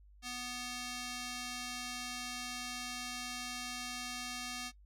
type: tone with band-pass filter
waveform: square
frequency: 246.9 Hz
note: B3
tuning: in tune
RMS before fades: -42 dBFS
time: 0.22-4.72 s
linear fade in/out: 50 ms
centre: 4600 Hz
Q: 0.8
effects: noise-tail reverb RT60 0.1 s tail -18 dB re dry + added 50 Hz sine -57 dBFS peak until 4.85 s